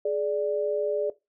sine tone pair together, 420.7 / 587.3 Hz, G#4 / D5, +22 / 0 cents, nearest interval tritone, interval 578 cents, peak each -26 dBFS, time 0.05-1.1 s, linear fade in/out 5 ms, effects noise-tail reverb RT60 0.2 s tail -17 dB re dry

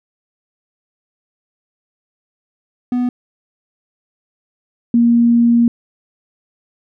triangle / sine tone pair in turn, 246.9 / 235.5 Hz, B3 / A#3, 0 / +18 cents, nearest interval minor second, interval 82 cents, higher first, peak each -12 / -8 dBFS, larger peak second, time 2.92-3.09 / 4.94-5.68 s, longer second, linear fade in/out 2 ms, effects none

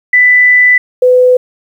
sine tone pair in turn, 1989 / 502.3 Hz, B6 / B4, +12 / +29 cents, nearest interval 2 octaves, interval 2383 cents, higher first, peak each -3 dBFS, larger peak neither, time 0.13-0.78 / 1.02-1.37 s, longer first, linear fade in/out 5 ms, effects 7-bit

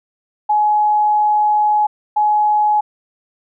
sine tone bursts at uneven times, 843 Hz, G#5, 26 cents sharp, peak -11 dBFS, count 2, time 0.49-1.87 / 2.16-2.81 s, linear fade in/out 10 ms, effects none

